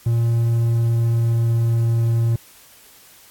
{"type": "tone with pitch glide", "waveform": "triangle", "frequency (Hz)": [116.54, 115.6], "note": ["A#2", "A#2"], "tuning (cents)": [0, -14], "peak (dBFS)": -13, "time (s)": [0.06, 2.36], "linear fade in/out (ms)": 5, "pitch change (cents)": -14, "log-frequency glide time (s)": [0.16, 1.93], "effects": ["white hiss -48 dBFS RMS until 3.3 s", "AAC 64 kbps"]}